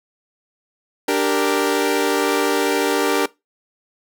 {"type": "chord", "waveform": "sawtooth", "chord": "G minor", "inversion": "second", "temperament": "equal", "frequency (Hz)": [293.7, 392, 466.2], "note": ["D4", "G4", "Bb4"], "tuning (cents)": [0, 0, 0], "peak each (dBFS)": -17, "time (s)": [1.08, 3.26], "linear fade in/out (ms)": 5, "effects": ["noise-tail reverb RT60 0.2 s tail -20 dB re dry"]}